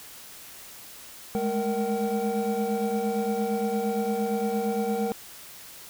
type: tone cluster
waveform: triangle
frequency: 207.2 / 215.9 / 465.9 / 764 Hz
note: G#3 / A3 / A#4 / G5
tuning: -4 / -33 / -1 / -45 cents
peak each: -28 / -30 / -26 / -30 dBFS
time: 1.35-5.12 s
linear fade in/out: 0 ms
effects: white hiss -45 dBFS RMS until 5.89 s